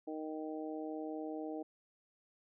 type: harmonic tone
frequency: 155.8 Hz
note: D#3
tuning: 3 cents sharp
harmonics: 2 / 3 / 4 / 5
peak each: -41 / -45 / -47 / -49 dBFS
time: 0.07-1.63 s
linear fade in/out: 10 ms
effects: none